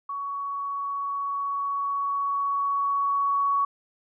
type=tone with level ramp; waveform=sine; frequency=1121 Hz; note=C#6; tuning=19 cents sharp; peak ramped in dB=-29 to -20 dBFS; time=0.09-3.65 s; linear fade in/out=5 ms; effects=none